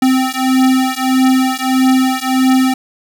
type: beating tone pair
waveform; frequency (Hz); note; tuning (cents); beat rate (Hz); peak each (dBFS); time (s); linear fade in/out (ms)
square; 259.3 / 260.9; C4 / C4; -15 / -5; 1.6; -14; 0.02-2.74; 5
effects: none

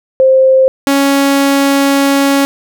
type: tone pair in turn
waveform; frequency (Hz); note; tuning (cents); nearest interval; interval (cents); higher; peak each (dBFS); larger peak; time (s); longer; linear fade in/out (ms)
sine / sawtooth; 526 / 277.6; C5 / C#4; +9 / +3; major seventh; 1106; first; -4; neither; 0.2-0.68 / 0.87-2.45; second; 0
effects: none

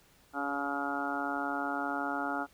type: harmonic tone with a mistuned harmonic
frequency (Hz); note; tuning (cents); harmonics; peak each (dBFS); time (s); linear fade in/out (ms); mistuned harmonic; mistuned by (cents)
141.6; C#3; +37; 2 / 3 / 4 / 5 / 6 / 7 / 8 / 9 / 10; -37 / -46 / -44 / -38 / -38 / -47 / -46 / -40 / -37; 0.33-2.47; 50; 3; -32
effects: pink hiss -63 dBFS RMS until 2.53 s

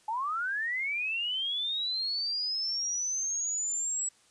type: linear sweep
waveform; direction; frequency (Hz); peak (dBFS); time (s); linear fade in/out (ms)
sine; up; 841 to 7810; -29; 0.08-4.09; 5
effects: white hiss -63 dBFS RMS until 4.3 s + resampled to 22050 Hz

